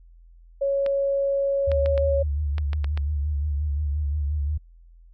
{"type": "tone", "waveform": "sine", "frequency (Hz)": 554.4, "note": "C#5", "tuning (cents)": 0, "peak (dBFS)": -20, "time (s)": [0.61, 2.23], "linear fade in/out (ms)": 10}
{"type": "clicks", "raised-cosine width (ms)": 0.3, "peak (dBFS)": -18, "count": 8, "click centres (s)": [0.863, 1.717, 1.86, 1.978, 2.582, 2.732, 2.844, 2.975]}
{"type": "tone with vibrato", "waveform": "sine", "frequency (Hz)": 73.42, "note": "D2", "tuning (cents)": 0, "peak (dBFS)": -22, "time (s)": [1.67, 4.58], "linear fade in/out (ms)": 10, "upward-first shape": "sine", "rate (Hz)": 5.7, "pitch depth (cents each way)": 70}
{"effects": ["added 42 Hz sine -47 dBFS peak until 5.13 s"]}